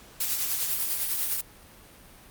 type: noise with tremolo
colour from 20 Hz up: blue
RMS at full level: -26 dBFS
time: 0.2-1.41 s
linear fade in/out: 5 ms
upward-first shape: triangle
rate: 10 Hz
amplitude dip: 45%
effects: pink hiss -51 dBFS RMS until 2.3 s + Opus 48 kbps